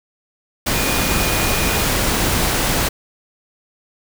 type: tone in noise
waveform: sine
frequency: 2450 Hz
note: D#7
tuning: 27 cents flat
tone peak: -27 dBFS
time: 0.73-1.84 s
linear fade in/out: 10 ms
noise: pink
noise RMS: -18 dBFS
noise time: 0.66-2.89 s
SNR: -12 dB
effects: none